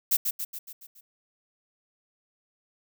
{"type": "noise with echo", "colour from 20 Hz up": "violet", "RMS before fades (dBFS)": -22, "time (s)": [0.11, 0.17], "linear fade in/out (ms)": 10, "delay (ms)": 140, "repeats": 6, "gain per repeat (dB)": -5, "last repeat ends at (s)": 1.01, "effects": []}